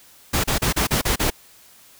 pink noise bursts, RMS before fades -20 dBFS, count 7, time 0.33-1.304 s, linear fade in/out 10 ms, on 110 ms, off 34 ms, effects white hiss -50 dBFS RMS until 1.99 s

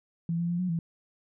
sine tone with pitch steps, 167.7 / 171.2 / 173.5 / 182.3 / 166.2 Hz, E3 / F3 / F3 / F#3 / E3, +30 / -34 / -11 / -25 / +15 cents, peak -26 dBFS, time 0.29-0.79 s, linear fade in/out 2 ms, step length 100 ms, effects none

